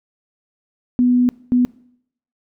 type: tone bursts at uneven times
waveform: sine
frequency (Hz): 247.1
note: B3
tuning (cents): +1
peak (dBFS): -11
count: 2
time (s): 0.99-1.29 / 1.52-1.65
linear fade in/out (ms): 0
effects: noise-tail reverb RT60 0.7 s tail -23 dB re dry